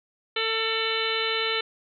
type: harmonic tone with a mistuned harmonic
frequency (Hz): 447.3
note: A4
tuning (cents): +28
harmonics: 1 / 2 / 3 / 4 / 5 / 6 / 7 / 8 / 9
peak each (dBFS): -30 / -39 / -32 / -34 / -31 / -36 / -31 / -33 / -33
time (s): 0.36-1.61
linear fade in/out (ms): 5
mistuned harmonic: 7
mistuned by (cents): -64
effects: none